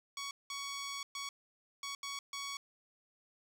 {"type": "tone bursts at uneven times", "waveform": "10% pulse", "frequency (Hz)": 1120, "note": "C#6", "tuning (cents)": 18, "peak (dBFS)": -31, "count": 6, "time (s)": [[0.17, 0.31], [0.5, 1.03], [1.15, 1.29], [1.83, 1.95], [2.03, 2.19], [2.33, 2.57]], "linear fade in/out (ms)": 2, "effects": ["low-pass 12000 Hz 12 dB/octave", "12-bit"]}